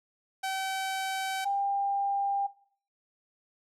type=tone pair in turn; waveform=sawtooth / sine; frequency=767 / 797.4 Hz; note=G5 / G5; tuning=-38 / +29 cents; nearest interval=minor second; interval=67 cents; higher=second; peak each=-26 dBFS; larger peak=neither; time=0.43-1.45 / 1.45-2.47 s; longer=neither; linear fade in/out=10 ms; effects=noise-tail reverb RT60 0.5 s tail -18 dB re dry + low-pass 12000 Hz 12 dB/octave